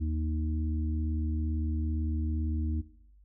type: harmonic tone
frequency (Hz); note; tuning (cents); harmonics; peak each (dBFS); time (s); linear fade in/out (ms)
77.78; D#2; 0; 1 / 3 / 4; -28 / -38 / -40; 0-2.82; 20
effects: noise-tail reverb RT60 0.7 s tail -18 dB re dry + added 50 Hz sine -55 dBFS peak until 3.24 s